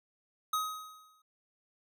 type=tone with exponential decay; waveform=square; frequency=1262 Hz; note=D#6; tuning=24 cents sharp; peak=-28 dBFS; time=0.53-1.22 s; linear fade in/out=5 ms; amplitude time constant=150 ms; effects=none